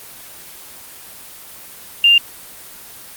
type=tone; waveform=sine; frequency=2795 Hz; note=F7; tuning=1 cent sharp; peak=-7 dBFS; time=2.04-2.18 s; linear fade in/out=2 ms; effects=white hiss -37 dBFS RMS until 3.16 s + Opus 24 kbps